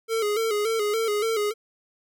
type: tone with vibrato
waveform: square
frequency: 433.1 Hz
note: A4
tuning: 27 cents flat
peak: -23 dBFS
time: 0.08-1.54 s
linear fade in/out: 50 ms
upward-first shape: square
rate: 3.5 Hz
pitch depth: 71 cents each way
effects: none